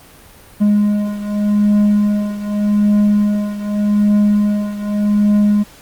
triangle beating tone pair, 207 / 207.84 Hz, G#3 / G#3, -5 / +2 cents, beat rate 0.84 Hz, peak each -11 / -15 dBFS, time 0.6-5.64 s, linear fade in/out 20 ms, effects pink hiss -42 dBFS RMS until 5.81 s + Opus 32 kbps

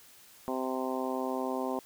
harmonic tone, 130 Hz, C3, 11 cents flat, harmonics 2 / 3 / 4 / 5 / 6 / 7 / 8, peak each -35 / -37 / -38 / -39 / -40 / -40 / -41 dBFS, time 0.48-1.79 s, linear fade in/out 0 ms, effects white hiss -56 dBFS RMS until 1.85 s

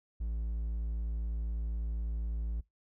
triangle tone, 56 Hz, A1, 31 cents sharp, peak -30 dBFS, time 0.2-2.61 s, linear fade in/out 10 ms, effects noise-tail reverb RT60 0.2 s tail -24 dB re dry

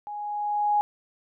sine tone with level ramp, 830.6 Hz, G#5, in tune, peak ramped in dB -33 to -18 dBFS, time 0.07-0.81 s, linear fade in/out 0 ms, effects none

